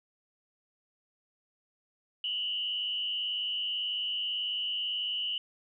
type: tone with frequency modulation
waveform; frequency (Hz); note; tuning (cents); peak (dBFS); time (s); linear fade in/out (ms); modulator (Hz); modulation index
sine; 2950; F#7; -6; -30; 2.24-5.38; 2; 98.2; 1.1
effects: none